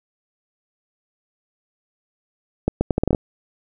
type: accelerating click train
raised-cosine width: 2 ms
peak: -4 dBFS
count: 9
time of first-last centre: 2.68-3.148 s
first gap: 130 ms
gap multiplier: 0.75
effects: none